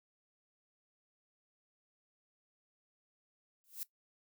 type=noise with exponential growth; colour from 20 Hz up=violet; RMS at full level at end=-37 dBFS; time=3.64-3.83 s; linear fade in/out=0 ms; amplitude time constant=41 ms; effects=noise-tail reverb RT60 0.1 s tail -17 dB re dry